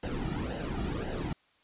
brown noise with flanger, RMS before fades -34 dBFS, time 0.03-1.33 s, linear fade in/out 2 ms, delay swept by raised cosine 0.85 to 1.95 ms, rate 1.9 Hz, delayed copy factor -0.75, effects white hiss -66 dBFS RMS until 1.63 s + resampled to 8000 Hz

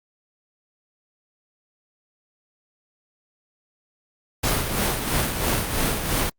pink noise with tremolo, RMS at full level -21 dBFS, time 4.43-6.3 s, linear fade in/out 10 ms, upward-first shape sine, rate 3 Hz, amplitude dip 50%, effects Opus 48 kbps

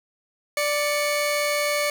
sawtooth tone pair together, 587.3 / 2217 Hz, D5 / C#7, 0 / 0 cents, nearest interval octave + major seventh, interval 2300 cents, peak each -19 / -23 dBFS, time 0.57-1.9 s, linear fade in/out 2 ms, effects none

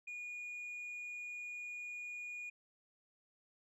sine tone, 2444 Hz, D#7, 32 cents flat, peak -40 dBFS, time 0.07-2.5 s, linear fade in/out 10 ms, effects tanh soft clip ceiling -42 dBFS

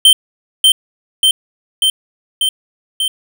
square tone with echo, 3115 Hz, G7, 12 cents flat, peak -4 dBFS, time 0.05-0.13 s, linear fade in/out 2 ms, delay 590 ms, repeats 5, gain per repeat -2 dB, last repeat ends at 3.08 s, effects none

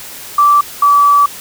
sine tone pair in turn, 1165 / 1151 Hz, D6 / D6, -14 / -35 cents, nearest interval unison, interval 21 cents, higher first, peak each -5 dBFS, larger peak neither, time 0.38-0.61 / 0.82-1.26 s, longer second, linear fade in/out 5 ms, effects white hiss -30 dBFS RMS until 1.4 s

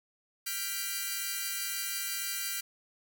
5% pulse chord, G dominant seventh, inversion third, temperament equal with one note detuned, 1401 / 1568 / 1975.5 / 2349 Hz, F6 / G6 / B6 / D7, +5 / 0 / 0 / 0 cents, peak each -28 dBFS, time 0.46-2.61 s, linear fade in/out 10 ms, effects none

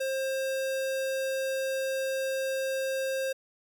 square tone, 532 Hz, C5, 29 cents sharp, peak -29 dBFS, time 0-3.33 s, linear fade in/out 10 ms, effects none

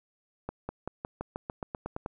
accelerating click train, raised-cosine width 1 ms, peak -20 dBFS, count 12, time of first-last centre 0.49-2.061 s, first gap 200 ms, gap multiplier 0.93, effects none

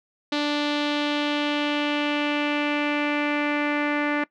sawtooth tone with low-pass filter sweep, 293.6 Hz, D4, in tune, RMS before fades -24 dBFS, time 0.32-4.24 s, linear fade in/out 5 ms, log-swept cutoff 3900 to 2000 Hz, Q 2.9, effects noise-tail reverb RT60 0.1 s tail -20 dB re dry

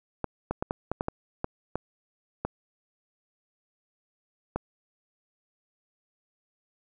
clicks, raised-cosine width 1 ms, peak -14 dBFS, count 11, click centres 0.243 / 0.51 / 0.625 / 0.709 / 0.916 / 1.009 / 1.084 / 1.444 / 1.756 / 2.45 / 4.56 s, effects none

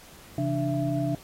sine tone cluster, 134.7 / 166.3 / 294.2 / 668 Hz, C#3 / E3 / D4 / E5, -49 / +16 / +3 / +23 cents, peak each -28 / -34 / -28 / -31 dBFS, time 0.38-1.15 s, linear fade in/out 2 ms, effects pink hiss -50 dBFS RMS until 1.23 s + AAC 48 kbps

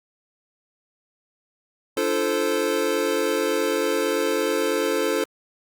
square chord, D minor seventh, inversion none, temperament equal with one note detuned, 293.7 / 342.8 / 440 / 523.3 Hz, D4 / F4 / A4 / C5, 0 / -32 / 0 / 0 cents, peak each -30 / -28 / -25 / -27 dBFS, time 1.97-5.24 s, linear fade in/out 2 ms, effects Opus 48 kbps

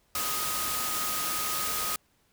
sine tone in noise, 1251 Hz, D#6, 9 cents sharp, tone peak -35 dBFS, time 0.15-1.96 s, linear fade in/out 2 ms, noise white, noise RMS -31 dBFS, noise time 0.15-1.96 s, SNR -7 dB, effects pink hiss -68 dBFS RMS until 2.32 s

